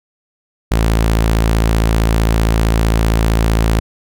sawtooth tone, 55.4 Hz, A1, 13 cents sharp, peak -7 dBFS, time 0.71-3.8 s, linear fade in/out 10 ms, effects none

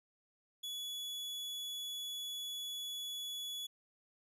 40% pulse tone, 3400 Hz, G#7, 40 cents sharp, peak -39 dBFS, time 0.63-3.67 s, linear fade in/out 10 ms, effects none

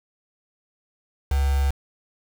sine tone with quantisation, 69.3 Hz, C#2, in tune, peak -18 dBFS, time 1.31-1.71 s, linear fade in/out 5 ms, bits 5, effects none

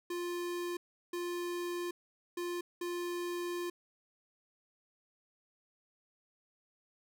square tone bursts at uneven times, 350.2 Hz, F4, 5 cents sharp, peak -36 dBFS, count 4, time 0.1-0.77 / 1.13-1.91 / 2.37-2.61 / 2.81-3.7 s, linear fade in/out 5 ms, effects none

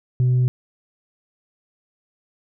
sine tone with tanh clipping, 125.8 Hz, B2, 32 cents sharp, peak -15 dBFS, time 0.2-0.48 s, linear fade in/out 0 ms, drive 1 dB, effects none

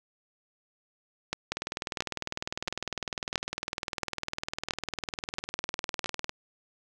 two click trains, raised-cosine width 0.2 ms, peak -12 / -14 dBFS, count 8 / 96, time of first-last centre 1.33-6.06 / 1.52-6.294 s, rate 1.48 / 19.9 Hz, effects none

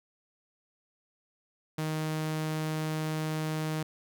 sawtooth tone, 156.2 Hz, D#3, 7 cents sharp, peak -26 dBFS, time 1.78-3.83 s, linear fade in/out 5 ms, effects none

